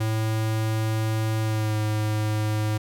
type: tone with pitch glide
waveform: square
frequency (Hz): 110 to 107.3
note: A2 to A2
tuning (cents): 0 to -43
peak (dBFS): -23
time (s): 0-2.78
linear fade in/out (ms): 10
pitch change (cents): -43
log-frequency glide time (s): 1.41-1.77
effects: none